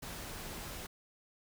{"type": "noise", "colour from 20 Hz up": "pink", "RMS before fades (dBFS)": -44, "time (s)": [0.02, 0.87], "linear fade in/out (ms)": 10, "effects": []}